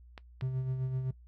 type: clicks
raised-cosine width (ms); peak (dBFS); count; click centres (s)
0.3; -28; 2; 0.178 / 0.411
type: tone with tremolo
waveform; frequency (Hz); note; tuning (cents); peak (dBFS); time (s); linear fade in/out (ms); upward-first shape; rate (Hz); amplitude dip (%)
triangle; 130; C3; -11; -27; 0.42-1.11; 5; sine; 7.8; 45
effects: noise-tail reverb RT60 0.1 s tail -19 dB re dry + added 60 Hz sine -52 dBFS peak until 1.27 s